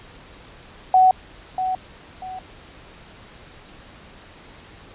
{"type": "tone with echo", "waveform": "sine", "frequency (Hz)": 747, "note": "F#5", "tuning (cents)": 16, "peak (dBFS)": -10, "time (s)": [0.94, 1.11], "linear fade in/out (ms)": 2, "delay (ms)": 640, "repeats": 2, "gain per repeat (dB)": -10, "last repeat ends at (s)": 2.39, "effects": ["pink hiss -45 dBFS RMS until 4.94 s", "resampled to 8000 Hz"]}